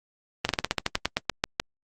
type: slowing click train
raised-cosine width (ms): 0.2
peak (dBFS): -5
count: 14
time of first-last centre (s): 0.45-1.599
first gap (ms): 41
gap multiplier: 1.12
effects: Opus 32 kbps